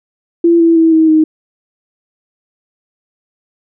sine tone with pitch steps, 338.7 / 332.1 / 325.7 / 319.3 / 313.1 Hz, E4 / E4 / E4 / D#4 / D#4, +47 / +13 / -21 / +45 / +11 cents, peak -5 dBFS, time 0.44-1.24 s, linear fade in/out 5 ms, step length 160 ms, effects none

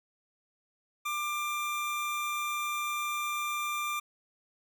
25% pulse tone, 1189 Hz, D6, 21 cents sharp, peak -27 dBFS, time 1.05-4 s, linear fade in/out 10 ms, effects none

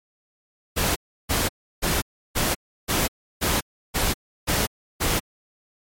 pink noise bursts, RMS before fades -22 dBFS, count 9, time 0.76-5.2 s, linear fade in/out 20 ms, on 200 ms, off 330 ms, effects MP3 64 kbps

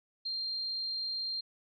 sine tone, 4186 Hz, C8, in tune, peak -33 dBFS, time 0.25-1.41 s, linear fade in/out 10 ms, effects none

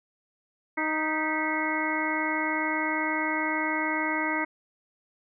harmonic tone with a mistuned harmonic, 311.1 Hz, D#4, in tune, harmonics 1 / 2 / 3 / 4 / 5 / 6 / 7, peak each -31 / -36 / -32 / -35 / -35 / -32 / -32 dBFS, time 0.77-4.45 s, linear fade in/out 10 ms, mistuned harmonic 6, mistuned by +83 cents, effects none

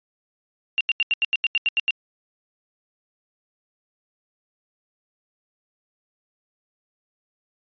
sine tone bursts, 2772 Hz, F7, 14 cents flat, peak -17 dBFS, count 11, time 0.78-1.907 s, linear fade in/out 0 ms, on 27 ms, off 83 ms, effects resampled to 11025 Hz

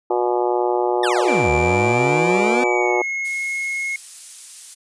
harmonic tone, 121.4 Hz, B2, 29 cents flat, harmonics 3 / 4 / 5 / 6 / 7 / 8 / 9 / 10, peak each -20 / -24 / -26 / -26 / -23 / -33 / -36 / -36 dBFS, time 0.1-3.02 s, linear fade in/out 5 ms
25% pulse exponential two-way sweep, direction down then up, 1900 to 72.8 to 258.2 Hz, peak -17 dBFS, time 1.03-2.64 s, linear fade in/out 5 ms, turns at 1.5 s
triangle tone with pitch glide, 2349 to 2167 Hz, D7 to C#7, 0 to -40 cents, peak -20 dBFS, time 1.28-3.96 s, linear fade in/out 2 ms, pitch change -140 cents, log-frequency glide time 2.52-3.03 s
violet noise, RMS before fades -31 dBFS, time 3.24-4.75 s, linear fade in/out 20 ms
effects resampled to 22050 Hz

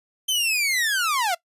sawtooth linear sweep, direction down, 3127 to 659.3 Hz, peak -17 dBFS, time 0.28-1.35 s, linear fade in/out 10 ms, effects noise-tail reverb RT60 0.1 s tail -21 dB re dry + resampled to 32000 Hz

